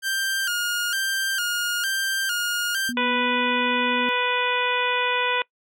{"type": "tone with vibrato", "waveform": "sawtooth", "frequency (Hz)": 1500, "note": "F#6", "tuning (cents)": 23, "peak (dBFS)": -19, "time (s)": [0.02, 2.93], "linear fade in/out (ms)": 50, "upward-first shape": "square", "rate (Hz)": 1.1, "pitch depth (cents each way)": 86}
{"type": "tone with pitch glide", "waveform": "sine", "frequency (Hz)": [242.9, 245.4], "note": ["B3", "B3"], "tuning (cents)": [-29, -11], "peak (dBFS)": -27, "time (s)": [2.89, 4.09], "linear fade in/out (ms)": 0, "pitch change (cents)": 18, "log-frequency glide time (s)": [3.17, 3.22]}
{"type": "harmonic tone", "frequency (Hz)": 493.9, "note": "B4", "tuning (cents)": 0, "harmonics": [1, 2, 3, 4, 5, 6, 7], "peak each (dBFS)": [-28, -26, -28, -30, -26, -32, -31], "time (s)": [2.97, 5.42], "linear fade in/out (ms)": 2}
{"effects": ["noise-tail reverb RT60 0.1 s tail -24 dB re dry"]}